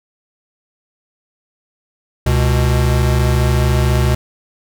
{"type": "tone pair together", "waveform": "square", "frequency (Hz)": [69.3, 123.56], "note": ["C#2", "B2"], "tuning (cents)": [0, 1], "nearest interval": "minor seventh", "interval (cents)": 1001, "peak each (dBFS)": -15, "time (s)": [2.26, 4.15], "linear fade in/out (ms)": 5, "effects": []}